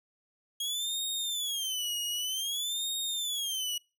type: tone with vibrato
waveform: sawtooth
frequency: 3271 Hz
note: G#7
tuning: 27 cents flat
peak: -28 dBFS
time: 0.6-3.78 s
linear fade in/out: 5 ms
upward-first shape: sine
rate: 0.53 Hz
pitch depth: 220 cents each way
effects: noise-tail reverb RT60 0.3 s tail -26 dB re dry